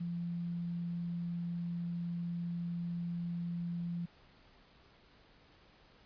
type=tone; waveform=sine; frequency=171.9 Hz; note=F3; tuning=27 cents flat; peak=-35 dBFS; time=0-4.06 s; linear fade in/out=10 ms; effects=pink hiss -63 dBFS RMS until 6.05 s + resampled to 11025 Hz